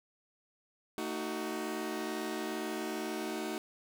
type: chord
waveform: sawtooth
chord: D# diminished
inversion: second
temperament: just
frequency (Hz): 224 / 311.1 / 373.4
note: A3 / D#4 / F#4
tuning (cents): +31 / 0 / +16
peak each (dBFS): -37 / -35 / -35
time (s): 0.98-3.58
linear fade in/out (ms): 0
effects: none